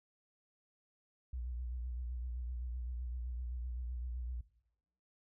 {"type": "tone with vibrato", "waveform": "sine", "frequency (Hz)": 61, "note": "B1", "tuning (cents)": -21, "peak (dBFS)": -38, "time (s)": [1.33, 4.41], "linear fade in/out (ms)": 5, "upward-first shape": "sine", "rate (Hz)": 7.8, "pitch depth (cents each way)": 64, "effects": ["noise-tail reverb RT60 0.8 s tail -18 dB re dry"]}